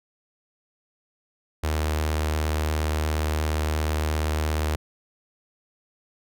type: tone with notch filter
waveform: sawtooth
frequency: 77.1 Hz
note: D#2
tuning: 15 cents flat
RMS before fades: -25 dBFS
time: 1.63-4.76 s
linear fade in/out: 10 ms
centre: 180 Hz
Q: 1
effects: none